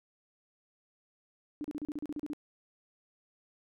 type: tone bursts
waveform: sine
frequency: 296.8 Hz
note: D4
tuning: 18 cents sharp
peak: -34 dBFS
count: 11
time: 1.61-2.333 s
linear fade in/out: 0 ms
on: 33 ms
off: 36 ms
effects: none